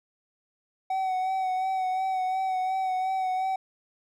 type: tone with vibrato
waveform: triangle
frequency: 753 Hz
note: F#5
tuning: 30 cents sharp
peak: -23 dBFS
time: 0.9-3.56 s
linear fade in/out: 5 ms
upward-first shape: sine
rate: 2.8 Hz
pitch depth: 27 cents each way
effects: none